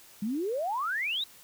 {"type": "exponential sweep", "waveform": "sine", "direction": "up", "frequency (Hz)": [196, 3951], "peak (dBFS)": -28, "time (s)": [0.22, 1.24], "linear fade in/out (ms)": 5, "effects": ["white hiss -54 dBFS RMS until 1.43 s"]}